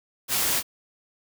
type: noise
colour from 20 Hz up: white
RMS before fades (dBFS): -24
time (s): 0.28-0.63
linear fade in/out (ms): 50
effects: none